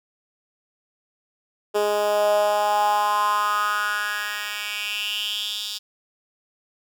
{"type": "tone with high-pass filter sweep", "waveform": "10% pulse", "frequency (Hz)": 207.7, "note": "G#3", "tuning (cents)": 0, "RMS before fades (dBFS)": -23, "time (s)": [1.74, 5.79], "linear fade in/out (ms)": 20, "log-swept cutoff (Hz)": [450, 4100], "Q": 5.1, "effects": []}